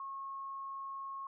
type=tone; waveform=sine; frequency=1089 Hz; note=C#6; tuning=31 cents flat; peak=-40 dBFS; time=0-1.27 s; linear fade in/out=2 ms; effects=none